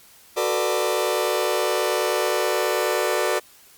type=chord; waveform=sawtooth; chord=B minor seventh; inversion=second; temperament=just; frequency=370.4 / 444.5 / 493.9 / 592.7 Hz; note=F#4 / A4 / B4 / D5; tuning=+2 / +18 / 0 / +16 cents; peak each=-22 / -22 / -23 / -21 dBFS; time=0.36-3.4 s; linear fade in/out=20 ms; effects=white hiss -51 dBFS RMS until 3.77 s + Opus 48 kbps